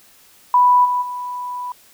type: tone with level steps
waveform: sine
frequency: 987.8 Hz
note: B5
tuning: in tune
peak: -9 / -16 / -24 dBFS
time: 0.54-1.72 s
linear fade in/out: 2 ms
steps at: 0.84 / 1.01 s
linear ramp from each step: 20 ms
effects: white hiss -50 dBFS RMS until 1.93 s